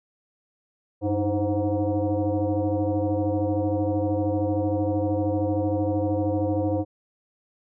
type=tone with frequency modulation; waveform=sine; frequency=110 Hz; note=A2; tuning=in tune; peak=-21 dBFS; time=1.01-6.85 s; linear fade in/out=50 ms; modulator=207 Hz; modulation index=2.5; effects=none